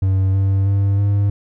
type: tone with pitch steps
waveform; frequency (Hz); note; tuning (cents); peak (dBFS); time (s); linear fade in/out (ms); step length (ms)
triangle; 95.5 / 97.28 / 99.1 / 100.95; G2 / G2 / G2 / G#2; -45 / -13 / +19 / -49; -11; 0.02-1.3; 5; 320
effects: none